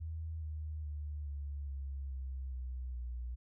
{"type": "tone with pitch steps", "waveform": "sine", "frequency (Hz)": [80.2, 77.07, 74.06, 71.16, 68.38, 65.71, 63.14, 60.68], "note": ["E2", "D#2", "D2", "C#2", "C#2", "C2", "B1", "B1"], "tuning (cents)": [-47, -16, 15, 46, -23, 8, 39, -30], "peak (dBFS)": -38, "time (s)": [0, 3.36], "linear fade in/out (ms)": 20, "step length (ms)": 420, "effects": []}